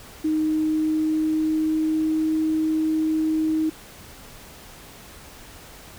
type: tone with pitch glide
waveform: sine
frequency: 311.1 to 314.7 Hz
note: D#4 to D#4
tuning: 0 to +20 cents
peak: -19 dBFS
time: 0.24-3.7 s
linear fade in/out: 10 ms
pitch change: +20 cents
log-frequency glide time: 0.45-2.23 s
effects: pink hiss -44 dBFS RMS until 5.98 s